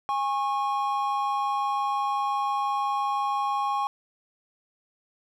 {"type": "tone pair together", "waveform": "triangle", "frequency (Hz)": [819, 1093.2], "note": ["G#5", "C#6"], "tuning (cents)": [-24, -24], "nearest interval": "perfect fourth", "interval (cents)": 500, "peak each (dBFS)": -25, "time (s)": [0.09, 3.87], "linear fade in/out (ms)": 0, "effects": []}